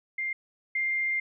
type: tone pair in turn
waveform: sine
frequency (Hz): 2105 / 2105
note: C7 / C7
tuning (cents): +10 / +10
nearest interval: unison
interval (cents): 0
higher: neither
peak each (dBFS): -28 / -25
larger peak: second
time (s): 0.18-0.33 / 0.75-1.2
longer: second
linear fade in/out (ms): 5
effects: none